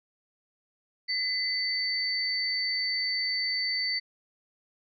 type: tone pair together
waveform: sine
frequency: 2026 / 4548 Hz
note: B6 / C#8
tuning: +44 / +44 cents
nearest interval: octave + major second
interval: 1400 cents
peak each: -31 / -28 dBFS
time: 1.08-4 s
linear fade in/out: 20 ms
effects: none